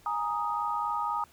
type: chord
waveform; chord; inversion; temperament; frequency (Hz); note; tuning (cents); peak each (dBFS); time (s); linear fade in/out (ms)
sine; Ab suspended second; none; just; 830.6 / 934.4 / 1245.9; Ab5 / Bb5 / Eb6; 0 / +4 / +2; -34 / -32 / -31; 0.06-1.24; 2
effects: pink hiss -59 dBFS RMS until 1.32 s